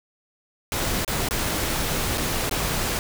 pink noise with dropouts, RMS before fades -25 dBFS, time 0.72-2.99 s, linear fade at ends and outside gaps 1 ms, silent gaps 1.048-1.078 / 1.287-1.309 / 2.175-2.179 / 2.495-2.511 s, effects none

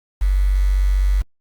sine tone with quantisation, 47.71 Hz, G1, 46 cents flat, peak -13 dBFS, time 0.21-1.22 s, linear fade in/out 10 ms, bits 6, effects Opus 48 kbps

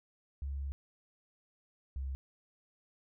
sine tone pair in turn, 69.3 / 66.93 Hz, C#2 / C2, 0 / +40 cents, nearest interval minor second, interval 60 cents, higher first, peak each -35 / -35 dBFS, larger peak neither, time 0.42-0.72 / 1.96-2.15 s, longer first, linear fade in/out 0 ms, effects none

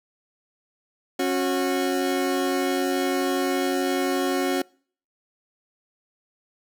30% pulse tone pair together, 274 / 365.7 Hz, C#4 / F#4, -20 / -20 cents, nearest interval perfect fourth, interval 500 cents, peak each -22 dBFS, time 1.19-4.62 s, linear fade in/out 5 ms, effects noise-tail reverb RT60 0.5 s tail -26 dB re dry

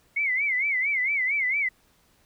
sine tone with vibrato, 2150 Hz, C7, 47 cents sharp, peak -22 dBFS, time 0.16-1.69 s, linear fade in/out 10 ms, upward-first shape sine, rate 4.4 Hz, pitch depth 140 cents each way, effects pink hiss -63 dBFS RMS until 2.25 s

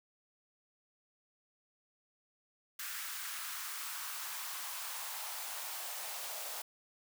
white noise with high-pass filter sweep, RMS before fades -42 dBFS, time 2.79-6.62 s, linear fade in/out 5 ms, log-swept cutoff 1500 to 630 Hz, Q 2.2, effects none

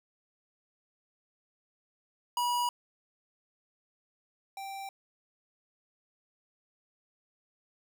square tone pair in turn, 969 / 782.5 Hz, B5 / G5, -33 / -3 cents, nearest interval major third, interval 370 cents, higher first, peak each -28 / -39 dBFS, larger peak first, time 2.37-2.69 / 4.57-4.89 s, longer neither, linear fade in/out 2 ms, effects none

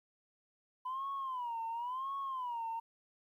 sine tone with vibrato, 1000 Hz, B5, 21 cents sharp, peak -35 dBFS, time 0.85-2.8 s, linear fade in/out 10 ms, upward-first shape sine, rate 0.95 Hz, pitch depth 170 cents each way, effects tanh soft clip ceiling -33 dBFS + 12-bit

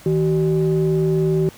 triangle ring-modulated tone, 110.9 Hz, A2, 14 cents sharp, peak -10 dBFS, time 0.06-1.49 s, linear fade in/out 0 ms, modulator 270 Hz, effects pink hiss -44 dBFS RMS until 1.57 s + high-pass 60 Hz 12 dB/octave

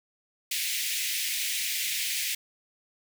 pink high-pass noise, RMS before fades -30 dBFS, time 0.51-2.35 s, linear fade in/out 5 ms, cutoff 2000 Hz, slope 48 dB/octave, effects none

